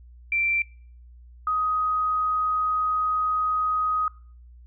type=tone pair in turn; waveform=sine; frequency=2350 / 1254.3 Hz; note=D7 / D#6; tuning=+1 / +14 cents; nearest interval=major seventh; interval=1087 cents; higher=first; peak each=-21 dBFS; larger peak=neither; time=0.32-0.62 / 1.47-4.08 s; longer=second; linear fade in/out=2 ms; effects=noise-tail reverb RT60 0.5 s tail -23 dB re dry + added 60 Hz sine -45 dBFS peak until 4.66 s

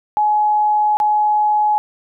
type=tone with dropouts; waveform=sine; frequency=844 Hz; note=G#5; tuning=28 cents sharp; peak=-12 dBFS; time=0.17-1.78 s; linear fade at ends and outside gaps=0 ms; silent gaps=0.97-1.001 s; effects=none

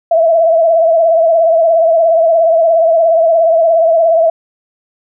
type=tone with vibrato; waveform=sine; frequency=659.3 Hz; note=E5; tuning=in tune; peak=-6 dBFS; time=0.11-4.3 s; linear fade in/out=5 ms; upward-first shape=triangle; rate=17 Hz; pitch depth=72 cents each way; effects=none

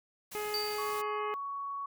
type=noise; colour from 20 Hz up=white; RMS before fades=-45 dBFS; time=0.31-1.02 s; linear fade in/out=10 ms
type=harmonic tone; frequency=420.4 Hz; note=G#4; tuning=21 cents sharp; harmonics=1 / 2 / 3 / 4 / 5 / 6 / 7; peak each=-36 / -41 / -43 / -49 / -45 / -49 / -52 dBFS; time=0.35-1.34 s; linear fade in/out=0 ms
type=tone with exponential decay; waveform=triangle; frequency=4625 Hz; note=D8; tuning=27 cents flat; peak=-29 dBFS; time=0.54-1.19 s; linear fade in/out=1 ms; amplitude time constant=140 ms
type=tone; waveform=sine; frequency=1118 Hz; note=C#6; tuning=14 cents sharp; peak=-35 dBFS; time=0.78-1.86 s; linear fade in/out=5 ms
effects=none

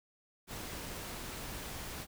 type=noise; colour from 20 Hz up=pink; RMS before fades=-43 dBFS; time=0.47-2.07 s; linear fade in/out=50 ms; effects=none

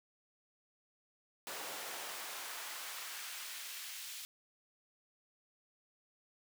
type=noise with high-pass filter sweep; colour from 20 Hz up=pink; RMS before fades=-45 dBFS; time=1.47-4.25 s; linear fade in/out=0 ms; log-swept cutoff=460 to 3000 Hz; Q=0.78; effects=none

